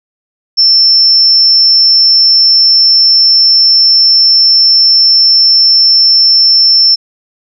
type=tone; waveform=sine; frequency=5360 Hz; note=E8; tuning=28 cents sharp; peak=-3 dBFS; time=0.57-6.96 s; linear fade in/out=20 ms; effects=none